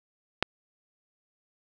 click, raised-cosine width 0.3 ms, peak -6 dBFS, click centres 0.426 s, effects none

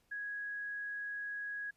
sine tone, 1661.2 Hz, G#6, in tune, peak -38 dBFS, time 0.11-1.71 s, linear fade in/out 10 ms, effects pink hiss -75 dBFS RMS until 1.76 s + resampled to 32000 Hz

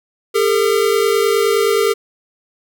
square tone pair together, 403.7 / 453.3 Hz, G#4 / A#4, -49 / -48 cents, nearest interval major second, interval 201 cents, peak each -16 dBFS, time 0.34-1.94 s, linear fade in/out 20 ms, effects none

